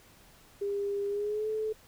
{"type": "tone with pitch glide", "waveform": "sine", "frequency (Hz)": [402.7, 434.1], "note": ["G4", "A4"], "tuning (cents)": [47, -23], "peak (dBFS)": -29, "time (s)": [0.61, 1.73], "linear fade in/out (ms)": 10, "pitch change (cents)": 130, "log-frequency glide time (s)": [1.08, 1.49], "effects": ["pink hiss -58 dBFS RMS until 1.87 s"]}